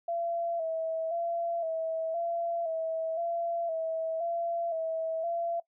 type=tone with vibrato; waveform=sine; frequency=664 Hz; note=E5; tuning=12 cents sharp; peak=-29 dBFS; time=0.08-5.6 s; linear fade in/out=5 ms; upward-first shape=square; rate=0.97 Hz; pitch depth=41 cents each way; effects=noise-tail reverb RT60 0.1 s tail -19 dB re dry